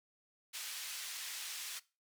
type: band-pass noise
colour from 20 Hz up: pink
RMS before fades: -44 dBFS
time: 0.53-1.8 s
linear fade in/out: 20 ms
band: 2400 to 14000 Hz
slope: 12 dB/octave
effects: noise-tail reverb RT60 0.3 s tail -20 dB re dry